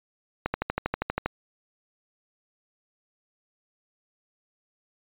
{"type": "click train", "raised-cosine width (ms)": 0.5, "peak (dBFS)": -10, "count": 11, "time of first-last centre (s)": [0.46, 1.26], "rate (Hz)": 12.5, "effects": ["resampled to 8000 Hz"]}